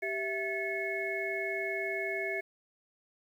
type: tone cluster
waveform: sine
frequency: 390.5 / 660 / 1727 / 2187 Hz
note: G4 / E5 / A6 / C#7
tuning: -7 / +2 / -33 / -24 cents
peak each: -37 / -38 / -39 / -35 dBFS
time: 0.02-2.41 s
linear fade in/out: 10 ms
effects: 10-bit